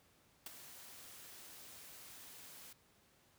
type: noise with ADSR envelope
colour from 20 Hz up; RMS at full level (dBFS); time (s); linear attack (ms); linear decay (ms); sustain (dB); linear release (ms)
white; -44; 0.46-2.73; 3; 18; -11; 5
effects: pink hiss -70 dBFS RMS until 3.38 s + high-pass 60 Hz 12 dB/octave